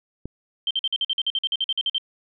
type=click; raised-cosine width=3 ms; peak=-19 dBFS; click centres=0.256 s
type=tone bursts; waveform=sine; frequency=3136 Hz; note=G7; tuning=in tune; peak=-20 dBFS; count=16; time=0.67-1.982 s; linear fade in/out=2 ms; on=37 ms; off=48 ms
effects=none